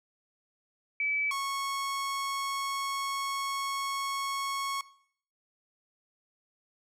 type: tone pair in turn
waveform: sine / sawtooth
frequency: 2300 / 1101.2 Hz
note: D7 / C#6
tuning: -37 / -12 cents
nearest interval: octave + minor second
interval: 1275 cents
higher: first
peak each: -27 dBFS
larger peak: neither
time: 1-1.31 / 1.31-4.81 s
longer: second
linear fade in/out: 2 ms
effects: noise-tail reverb RT60 0.6 s tail -19 dB re dry + low-pass 12000 Hz 12 dB/octave